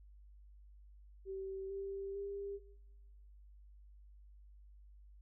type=tone with pitch steps; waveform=sine; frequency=385.5 / 392.5 / 399.6 Hz; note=G4 / G4 / G4; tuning=-29 / +2 / +33 cents; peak=-40 dBFS; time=1.25-2.6 s; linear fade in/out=50 ms; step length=450 ms; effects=noise-tail reverb RT60 1.0 s tail -18 dB re dry + added 50 Hz sine -56 dBFS peak until 5.21 s